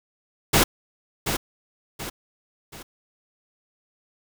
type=noise with echo; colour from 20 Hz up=pink; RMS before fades=-17 dBFS; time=0.53-0.64 s; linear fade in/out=10 ms; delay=730 ms; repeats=3; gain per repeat=-8 dB; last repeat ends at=2.83 s; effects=none